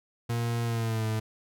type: tone with pitch glide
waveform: 40% pulse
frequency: 117.5 to 109.63 Hz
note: A#2 to A2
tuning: +14 to -6 cents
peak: -26 dBFS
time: 0.29-1.2 s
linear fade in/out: 10 ms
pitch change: -120 cents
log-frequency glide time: 0.64-1.06 s
effects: none